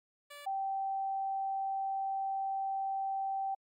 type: tone pair in turn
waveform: 10% pulse / sine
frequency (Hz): 579 / 777.8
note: D5 / G5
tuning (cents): -25 / -14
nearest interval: perfect fourth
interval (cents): 511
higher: second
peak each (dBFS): -39 / -32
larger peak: second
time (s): 0.3-0.46 / 0.46-3.55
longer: second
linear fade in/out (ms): 10
effects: AAC 64 kbps